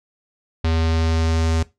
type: tone with low-pass filter sweep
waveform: square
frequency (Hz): 81.3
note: E2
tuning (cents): -23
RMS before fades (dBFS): -19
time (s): 0.64-1.63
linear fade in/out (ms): 5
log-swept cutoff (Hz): 4200 to 6900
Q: 1.5
effects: noise-tail reverb RT60 0.2 s tail -18 dB re dry